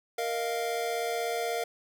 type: chord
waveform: square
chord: Bb suspended fourth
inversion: none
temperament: equal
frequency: 466.2 / 622.3 / 698.5 Hz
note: Bb4 / Eb5 / F5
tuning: 0 / 0 / 0 cents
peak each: -33 / -39 / -33 dBFS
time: 0.18-1.64 s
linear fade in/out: 5 ms
effects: 10-bit